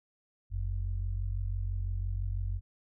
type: tone pair together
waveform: sine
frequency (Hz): 46.53 / 92.5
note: F#1 / F#2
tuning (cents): +10 / 0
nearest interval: octave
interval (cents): 1190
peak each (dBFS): -32 / -34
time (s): 0.5-2.61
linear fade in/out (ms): 50
effects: none